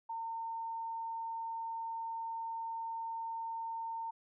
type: tone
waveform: sine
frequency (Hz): 910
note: A#5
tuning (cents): -42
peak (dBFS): -37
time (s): 0.09-4.11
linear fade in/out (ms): 10
effects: none